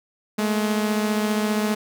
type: beating tone pair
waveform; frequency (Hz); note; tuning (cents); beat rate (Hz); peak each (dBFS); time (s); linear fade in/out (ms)
sawtooth; 211.6 / 226.6; G#3 / A#3; +33 / -49; 15; -17 / -25; 0.38-1.75; 10
effects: none